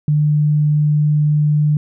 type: tone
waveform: sine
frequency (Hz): 149.7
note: D3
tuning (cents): +33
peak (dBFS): -11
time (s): 0.08-1.77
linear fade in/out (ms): 2
effects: none